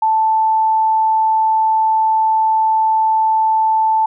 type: tone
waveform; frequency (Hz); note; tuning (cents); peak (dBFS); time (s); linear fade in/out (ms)
sine; 880; A5; 0; -11; 0.02-4.06; 5
effects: none